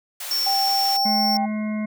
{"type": "high-pass noise", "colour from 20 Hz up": "white", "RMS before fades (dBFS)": -32, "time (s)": [0.2, 0.97], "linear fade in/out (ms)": 5, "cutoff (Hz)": 500, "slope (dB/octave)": 96}
{"type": "tone", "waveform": "square", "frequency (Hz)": 5440, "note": "F8", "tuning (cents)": -46, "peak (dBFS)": -21, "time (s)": [0.31, 1.37], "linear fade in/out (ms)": 2}
{"type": "tone with pitch glide", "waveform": "sine", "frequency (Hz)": [785, 790], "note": ["G5", "G5"], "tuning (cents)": [2, 13], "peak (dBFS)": -21, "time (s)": [0.46, 1.46], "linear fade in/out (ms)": 10, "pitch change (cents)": 11, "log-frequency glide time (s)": [0.61, 1.05]}
{"type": "harmonic tone", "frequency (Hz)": 213.8, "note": "A3", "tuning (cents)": -49, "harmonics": [1, 3, 5, 7, 9, 10], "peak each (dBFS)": [-23, -35, -41, -47, -48, -38], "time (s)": [1.05, 1.86], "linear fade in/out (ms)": 10}
{"effects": []}